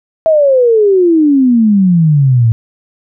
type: exponential sweep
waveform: sine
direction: down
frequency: 656 to 110 Hz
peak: -5 dBFS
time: 0.26-2.52 s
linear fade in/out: 0 ms
effects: none